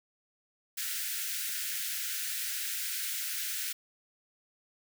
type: high-pass noise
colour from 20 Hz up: white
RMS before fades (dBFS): -35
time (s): 0.77-3.73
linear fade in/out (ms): 10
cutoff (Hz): 1400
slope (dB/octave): 96
effects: none